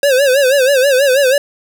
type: tone with vibrato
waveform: square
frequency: 538 Hz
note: C5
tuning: 48 cents sharp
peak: -9 dBFS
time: 0.03-1.38 s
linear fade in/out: 2 ms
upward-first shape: sine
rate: 6.2 Hz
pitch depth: 120 cents each way
effects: none